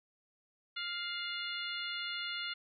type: harmonic tone with a mistuned harmonic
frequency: 698.5 Hz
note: F5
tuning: in tune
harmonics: 2 / 3 / 4 / 5 / 6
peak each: -42 / -43 / -42 / -44 / -44 dBFS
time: 0.76-2.54 s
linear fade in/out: 10 ms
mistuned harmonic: 4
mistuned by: +38 cents
effects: none